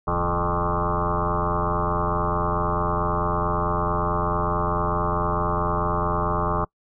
sine tone with frequency modulation, 610 Hz, D#5, 34 cents flat, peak -20 dBFS, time 0.07-6.65 s, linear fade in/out 10 ms, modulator 88.9 Hz, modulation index 7.2, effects noise-tail reverb RT60 0.1 s tail -25 dB re dry

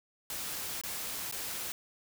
white noise with dropouts, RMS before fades -38 dBFS, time 0.3-1.72 s, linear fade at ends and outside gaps 1 ms, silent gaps 0.813-0.836 / 1.313-1.324 s, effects none

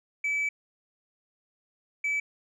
sine tone pair in turn, 2300 / 2300 Hz, D7 / D7, -37 / -37 cents, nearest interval unison, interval 0 cents, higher neither, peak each -23 dBFS, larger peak neither, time 0.24-0.49 / 2.04-2.2 s, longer first, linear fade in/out 5 ms, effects tanh soft clip ceiling -24 dBFS

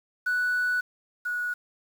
sine tone pair in turn, 1480 / 1461.3 Hz, F#6 / F#6, 0 / -22 cents, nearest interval unison, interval 22 cents, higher first, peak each -21 / -26 dBFS, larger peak first, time 0.26-0.81 / 1.25-1.54 s, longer first, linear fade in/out 10 ms, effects tanh soft clip ceiling -21 dBFS + 8-bit

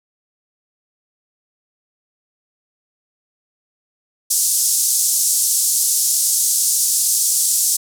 white band-pass noise, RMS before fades -17 dBFS, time 4.3-7.77 s, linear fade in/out 10 ms, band 5700 to 11000 Hz, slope 24 dB/octave, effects none

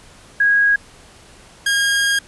sine / sawtooth tone pair in turn, 1647 / 1625.3 Hz, G#6 / G#6, -15 / -38 cents, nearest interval unison, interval 23 cents, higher first, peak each -11 dBFS, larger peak neither, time 0.4-0.76 / 1.66-2.19 s, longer second, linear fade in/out 5 ms, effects pink hiss -45 dBFS RMS until 2.27 s + resampled to 24000 Hz

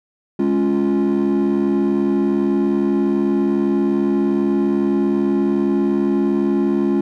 triangle chord, Db major, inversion second, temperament equal, 207.7 / 277.2 / 349.2 Hz, Ab3 / Db4 / F4, 0 / 0 / 0 cents, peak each -16 dBFS, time 0.39-7.01 s, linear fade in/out 5 ms, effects tanh soft clip ceiling -9 dBFS

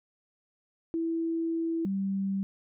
sine tone pair in turn, 329.6 / 194.91 Hz, E4 / G3, 0 / -10 cents, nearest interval major sixth, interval 910 cents, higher first, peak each -27 dBFS, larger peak neither, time 0.94-1.85 / 1.85-2.43 s, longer first, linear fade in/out 0 ms, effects none

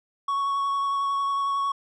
triangle tone with vibrato, 1112 Hz, C#6, 5 cents sharp, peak -21 dBFS, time 0.28-1.72 s, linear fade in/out 5 ms, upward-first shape sine, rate 11 Hz, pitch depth 11 cents each way, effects resampled to 24000 Hz

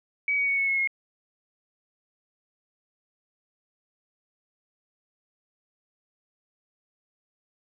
sine tone with pitch steps, 2272 / 2248 / 2225 / 2202 / 2179 / 2157 Hz, C#7 / C#7 / C#7 / C#7 / C#7 / C#7, +42 / +24 / +6 / -12 / -30 / -48 cents, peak -22 dBFS, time 0.28-0.874 s, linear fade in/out 2 ms, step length 99 ms, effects none

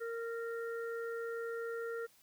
harmonic tone, 462.2 Hz, A#4, 15 cents flat, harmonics 1 / 3 / 4, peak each -38 / -45 / -51 dBFS, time 0-2.07 s, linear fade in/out 20 ms, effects white hiss -66 dBFS RMS until 2.22 s

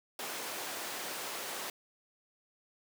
pink high-pass noise, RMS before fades -40 dBFS, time 0.19-1.7 s, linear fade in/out 2 ms, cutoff 440 Hz, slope 12 dB/octave, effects none

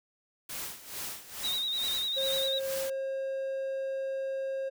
white noise with tremolo, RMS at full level -37 dBFS, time 0.49-2.9 s, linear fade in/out 5 ms, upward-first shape sine, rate 2.3 Hz, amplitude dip 80%
sine tone with vibrato, 3771 Hz, A#7, 19 cents sharp, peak -29 dBFS, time 1.43-2.6 s, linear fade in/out 20 ms, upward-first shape square, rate 10 Hz, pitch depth 40 cents each way
triangle tone, 537 Hz, C5, 45 cents sharp, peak -29 dBFS, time 2.16-4.7 s, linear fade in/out 20 ms
effects none

